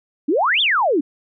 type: exponential two-way sweep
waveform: sine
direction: up then down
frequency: 263.3 to 3675 to 263.3 Hz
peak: -14 dBFS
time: 0.28-1.01 s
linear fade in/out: 10 ms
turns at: 0.61 s
effects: none